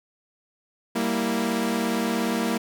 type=chord; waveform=sawtooth; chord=E diminished; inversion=first; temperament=equal; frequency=196 / 233.1 / 329.6 Hz; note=G3 / Bb3 / E4; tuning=0 / 0 / 0 cents; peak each=-25 / -21 / -26 dBFS; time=0.95-2.58 s; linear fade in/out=10 ms; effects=none